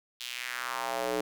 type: tone with high-pass filter sweep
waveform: square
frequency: 61.74 Hz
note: B1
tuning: in tune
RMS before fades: -34 dBFS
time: 0.2-1.21 s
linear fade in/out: 5 ms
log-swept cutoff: 3500 to 380 Hz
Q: 2.3
effects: none

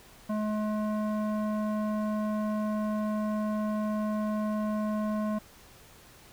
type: tone with low-pass filter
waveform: square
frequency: 212.9 Hz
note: G#3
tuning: 43 cents sharp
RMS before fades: -30 dBFS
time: 0.29-5.39 s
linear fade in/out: 10 ms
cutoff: 1000 Hz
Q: 1.6
effects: pink hiss -54 dBFS RMS until 6.32 s

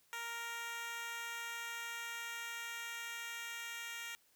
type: tone with high-pass filter sweep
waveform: 10% pulse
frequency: 466.2 Hz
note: A#4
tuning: in tune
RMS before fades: -44 dBFS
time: 0.13-4.15 s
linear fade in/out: 0 ms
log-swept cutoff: 1000 to 1900 Hz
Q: 0.95
effects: white hiss -71 dBFS RMS until 4.35 s

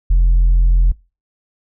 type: tone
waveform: sine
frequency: 42.94 Hz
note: F1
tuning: 29 cents flat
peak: -6 dBFS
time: 0.1-0.92 s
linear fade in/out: 10 ms
effects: noise-tail reverb RT60 0.3 s tail -24 dB re dry + tanh soft clip ceiling -7 dBFS

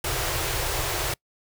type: band-stop noise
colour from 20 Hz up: pink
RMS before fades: -27 dBFS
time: 0.04-1.14 s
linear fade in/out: 5 ms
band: 150 to 320 Hz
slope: 96 dB/octave
effects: noise-tail reverb RT60 0.1 s tail -26 dB re dry

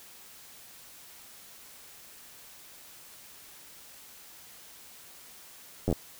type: slowing click train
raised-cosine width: 2 ms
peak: -14 dBFS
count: 5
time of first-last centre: 5.88-5.927 s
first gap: 10 ms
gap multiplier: 1.11
effects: white hiss -51 dBFS RMS until 6.19 s

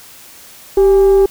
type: tone with frequency modulation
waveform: sine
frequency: 390.1 Hz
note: G4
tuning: 8 cents flat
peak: -5 dBFS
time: 0.77-1.26 s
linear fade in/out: 5 ms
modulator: 430 Hz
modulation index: 0.28
effects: tanh soft clip ceiling -3 dBFS + white hiss -39 dBFS RMS until 1.3 s

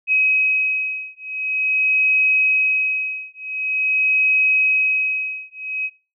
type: beating tone pair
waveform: sine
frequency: 2540 / 2540.46 Hz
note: D#7 / D#7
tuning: +35 / +35 cents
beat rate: 0.46 Hz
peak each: -19 dBFS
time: 0.07-5.9 s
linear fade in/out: 50 ms
effects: noise-tail reverb RT60 0.3 s tail -19 dB re dry

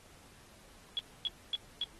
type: tone bursts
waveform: sine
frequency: 3359 Hz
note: G#7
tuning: 19 cents sharp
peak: -30 dBFS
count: 4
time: 0.97-1.834 s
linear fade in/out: 0 ms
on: 21 ms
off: 260 ms
effects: pink hiss -59 dBFS RMS until 1.99 s + AAC 32 kbps

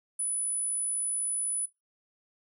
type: tone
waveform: sine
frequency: 9956 Hz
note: D#9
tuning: in tune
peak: -26 dBFS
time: 0.19-1.66 s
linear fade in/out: 10 ms
effects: noise-tail reverb RT60 0.2 s tail -21 dB re dry + tanh soft clip ceiling -25 dBFS

